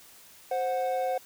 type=tone pair together; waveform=triangle; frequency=523.2 / 735 Hz; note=C5 / F#5; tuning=0 / -12 cents; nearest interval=tritone; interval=588 cents; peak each=-27 / -27 dBFS; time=0.51-1.18 s; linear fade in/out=5 ms; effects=white hiss -53 dBFS RMS until 1.25 s